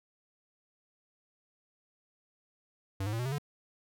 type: tone with pitch steps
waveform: square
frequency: 96.9 / 105.06 / 113.91 / 123.5 / 133.91 / 145.19 Hz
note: G2 / G#2 / A#2 / B2 / C3 / D3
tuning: -20 / +20 / -40 / 0 / +41 / -19 cents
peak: -32 dBFS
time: 3-3.384 s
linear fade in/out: 5 ms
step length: 64 ms
effects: none